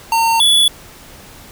square tone pair in turn, 912 / 3427 Hz, A#5 / A7, -38 / -46 cents, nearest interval octave + major seventh, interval 2292 cents, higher second, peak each -12 / -9 dBFS, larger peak second, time 0.12-0.4 / 0.4-0.68 s, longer neither, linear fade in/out 2 ms, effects pink hiss -39 dBFS RMS until 1.51 s

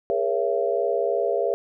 sine tone cluster, 409.4 / 472.1 / 554 / 674 Hz, G#4 / A#4 / C#5 / E5, -25 / +22 / -1 / +38 cents, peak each -26 dBFS, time 0.1-1.54 s, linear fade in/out 0 ms, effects none

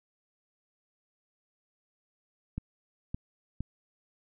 clicks, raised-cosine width 5 ms, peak -21 dBFS, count 3, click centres 2.58 / 3.145 / 3.606 s, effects none

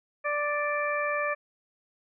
harmonic tone, 587.3 Hz, D5, in tune, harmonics 1 / 2 / 3 / 4, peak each -30 / -31 / -32 / -34 dBFS, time 0.24-1.35 s, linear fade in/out 20 ms, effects none

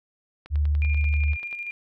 click train, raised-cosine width 0.3 ms, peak -27 dBFS, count 12, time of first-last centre 0.46-1.528 s, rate 10.3 Hz
sine tone, 73.8 Hz, D2, 9 cents sharp, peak -19 dBFS, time 0.5-1.37 s, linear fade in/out 50 ms
sine tone with tremolo, 2404 Hz, D7, 40 cents sharp, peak -29 dBFS, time 0.82-1.71 s, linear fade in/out 0 ms, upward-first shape square, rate 13 Hz, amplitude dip 40%
effects none

